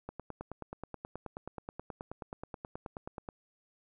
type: click train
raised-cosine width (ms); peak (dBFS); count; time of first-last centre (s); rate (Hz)
1; -26; 31; 0.09-3.288; 9.38
effects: none